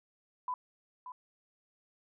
sine tone with echo, 1000 Hz, B5, 21 cents sharp, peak -32 dBFS, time 0.48-0.54 s, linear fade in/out 2 ms, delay 580 ms, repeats 1, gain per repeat -10 dB, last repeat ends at 1.12 s, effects none

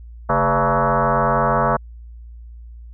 sine tone with frequency modulation, 224.1 Hz, A3, 32 cents sharp, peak -14 dBFS, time 0.29-1.77 s, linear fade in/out 10 ms, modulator 181 Hz, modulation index 6.4, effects added 58 Hz sine -35 dBFS peak until 2.93 s

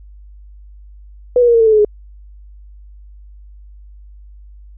sine tone with pitch steps, 493.2 / 481.7 / 470.4 / 459.4 / 448.6 / 438.1 / 427.9 / 417.9 Hz, B4 / B4 / A#4 / A#4 / A4 / A4 / A4 / G#4, -2 / -43 / +16 / -25 / +34 / -7 / -48 / +11 cents, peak -7 dBFS, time 1.36-1.848 s, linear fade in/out 2 ms, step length 61 ms, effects added 50 Hz sine -36 dBFS peak until 4.77 s

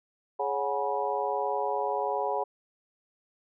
harmonic tone with a mistuned harmonic, 139.2 Hz, C#3, 8 cents sharp, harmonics 3 / 4 / 5 / 6 / 7, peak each -33 / -33 / -33 / -33 / -33 dBFS, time 0.39-2.44 s, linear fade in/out 10 ms, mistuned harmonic 5, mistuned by +92 cents, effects none

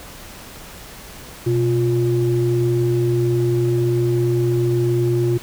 sine tone pair together, 124.13 / 351.6 Hz, B2 / F4, +9 / +12 cents, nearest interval octave + tritone, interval 1803 cents, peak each -17 dBFS, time 1.46-5.38 s, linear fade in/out 10 ms, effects tanh soft clip ceiling -8 dBFS + pink hiss -38 dBFS RMS until 5.42 s

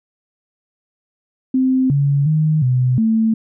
sine tone with pitch steps, 260 / 141.3 / 155.2 / 126.6 / 222.5 Hz, C4 / C#3 / D#3 / B2 / A3, -11 / +34 / -4 / +43 / +20 cents, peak -12 dBFS, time 1.54-3.34 s, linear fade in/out 5 ms, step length 360 ms, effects none

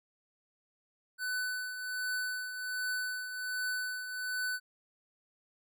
square tone with tremolo, 1500 Hz, F#6, 23 cents sharp, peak -32 dBFS, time 1.18-4.6 s, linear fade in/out 50 ms, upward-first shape triangle, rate 1.3 Hz, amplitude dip 60%, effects none

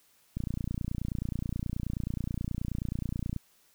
click train, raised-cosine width 5 ms, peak -20 dBFS, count 89, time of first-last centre 0.37-3.363 s, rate 29.4 Hz, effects white hiss -65 dBFS RMS until 3.74 s

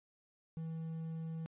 triangle tone with quantisation, 162.1 Hz, E3, 29 cents flat, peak -37 dBFS, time 0.57-1.46 s, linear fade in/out 0 ms, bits 10, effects resampled to 8000 Hz

